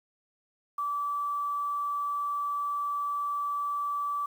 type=tone with quantisation; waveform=sine; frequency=1157 Hz; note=D6; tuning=26 cents flat; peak=-28 dBFS; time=0.78-4.26 s; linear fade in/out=5 ms; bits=9; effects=none